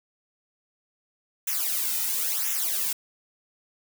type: noise with flanger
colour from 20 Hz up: blue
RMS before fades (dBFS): -27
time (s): 1.47-2.93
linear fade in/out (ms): 5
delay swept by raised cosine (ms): 0.22 to 1.82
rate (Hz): 0.97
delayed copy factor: -0.9
effects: none

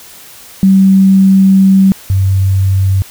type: tone pair in turn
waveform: sine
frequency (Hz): 192.3 / 96.15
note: G3 / G2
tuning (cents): -33 / -33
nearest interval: octave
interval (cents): 1200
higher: first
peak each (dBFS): -3 / -7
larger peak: first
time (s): 0.63-1.92 / 2.1-3.02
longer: first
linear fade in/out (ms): 0
effects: white hiss -35 dBFS RMS until 3.1 s

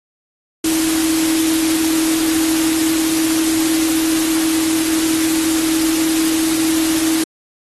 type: tone in noise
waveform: sine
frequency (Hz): 321.3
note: E4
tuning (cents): -44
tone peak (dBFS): -15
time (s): 0.64-7.24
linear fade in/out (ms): 5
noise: white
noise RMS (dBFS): -21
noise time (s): 0.64-7.24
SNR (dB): +3
effects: AAC 32 kbps

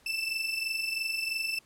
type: tone pair together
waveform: 30% pulse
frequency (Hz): 2638 / 2661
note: E7 / E7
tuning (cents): +1 / +16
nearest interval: unison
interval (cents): 15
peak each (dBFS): -30 / -30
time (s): 0.06-1.59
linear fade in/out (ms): 5
effects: pink hiss -62 dBFS RMS until 1.65 s + low-pass 12000 Hz 12 dB/octave

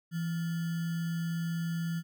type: tone with sample-and-hold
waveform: sine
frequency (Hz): 166.9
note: E3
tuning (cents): +22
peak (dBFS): -30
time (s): 0.11-2.03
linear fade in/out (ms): 50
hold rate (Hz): 1575
effects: none

